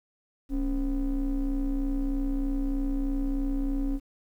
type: ring-modulated tone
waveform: triangle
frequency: 122.4 Hz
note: B2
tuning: 15 cents flat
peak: -20 dBFS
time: 0.49-4 s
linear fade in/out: 50 ms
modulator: 154 Hz
effects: 10-bit